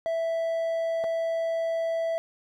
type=tone with dropouts; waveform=triangle; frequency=659.3 Hz; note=E5; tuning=in tune; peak=-23 dBFS; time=0.06-2.18 s; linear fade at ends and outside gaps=0 ms; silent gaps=1.039-1.042 s; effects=none